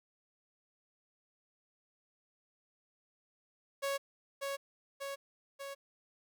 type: tone with echo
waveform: sawtooth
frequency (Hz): 554.4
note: C#5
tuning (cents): 0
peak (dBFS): -29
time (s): 3.82-3.98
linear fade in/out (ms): 20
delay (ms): 590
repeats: 3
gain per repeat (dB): -3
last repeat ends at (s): 5.75
effects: none